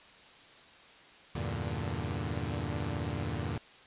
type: chord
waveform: sawtooth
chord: E half-diminished seventh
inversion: none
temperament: equal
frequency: 82.41 / 98 / 116.54 / 146.83 Hz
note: E2 / G2 / Bb2 / D3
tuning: 0 / 0 / 0 / 0 cents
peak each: -34 / -35 / -34 / -35 dBFS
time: 1.35-3.58 s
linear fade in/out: 5 ms
effects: white hiss -55 dBFS RMS until 3.86 s + resampled to 8000 Hz